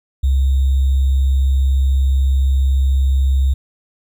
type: tone with sample-and-hold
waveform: sine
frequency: 67 Hz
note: C2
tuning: 42 cents sharp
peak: -11 dBFS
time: 0.23-3.54 s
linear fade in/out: 10 ms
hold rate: 3675 Hz
effects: none